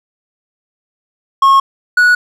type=tone pair in turn; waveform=triangle; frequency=1088 / 1465.8 Hz; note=C#6 / F#6; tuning=-33 / -17 cents; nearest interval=perfect fourth; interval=516 cents; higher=second; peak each=-3 / -4 dBFS; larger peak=first; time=1.42-1.6 / 1.97-2.15 s; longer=neither; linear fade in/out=5 ms; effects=none